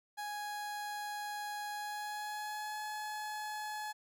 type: tone with pitch glide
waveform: 30% pulse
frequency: 830.6 to 850 Hz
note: G#5 to G#5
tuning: 0 to +40 cents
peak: -36 dBFS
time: 0.17-3.93 s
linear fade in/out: 20 ms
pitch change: +40 cents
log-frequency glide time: 1.71-2.79 s
effects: none